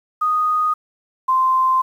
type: tone pair in turn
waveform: sine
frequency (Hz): 1241 / 1041.1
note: D#6 / C6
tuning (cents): -5 / -9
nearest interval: minor third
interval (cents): 304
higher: first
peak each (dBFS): -15 / -13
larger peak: second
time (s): 0.21-0.74 / 1.28-1.82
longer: second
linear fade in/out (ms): 10
effects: 8-bit